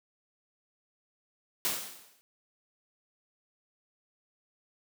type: noise with exponential decay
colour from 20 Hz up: white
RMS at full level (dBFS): -28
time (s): 1.65-2.21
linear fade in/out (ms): 0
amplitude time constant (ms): 120
effects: high-pass 150 Hz 12 dB/octave